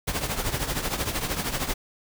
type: noise with tremolo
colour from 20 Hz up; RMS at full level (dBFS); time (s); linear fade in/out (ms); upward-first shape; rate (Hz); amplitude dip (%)
pink; -25; 0.07-1.74; 10; triangle; 13; 75
effects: none